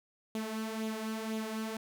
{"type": "tone with flanger", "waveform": "sawtooth", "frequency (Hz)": 220, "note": "A3", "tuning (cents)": 0, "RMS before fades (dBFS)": -37, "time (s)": [0.35, 1.77], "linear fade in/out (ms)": 2, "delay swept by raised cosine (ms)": [0.28, 3.88], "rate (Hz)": 2, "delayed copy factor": 0.55, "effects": []}